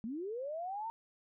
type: linear sweep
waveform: sine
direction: up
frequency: 207.7 to 927 Hz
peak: -37 dBFS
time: 0.04-0.9 s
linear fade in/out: 0 ms
effects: none